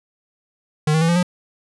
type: tone with pitch steps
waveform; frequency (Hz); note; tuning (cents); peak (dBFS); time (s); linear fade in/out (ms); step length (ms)
square; 152.5 / 158.7 / 165.15 / 171.87 / 178.86; D#3 / D#3 / E3 / F3 / F3; -34 / +35 / +4 / -27 / +42; -15; 0.87-1.23; 5; 72
effects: resampled to 24000 Hz